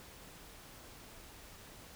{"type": "silence", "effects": ["pink hiss -54 dBFS RMS until 1.95 s"]}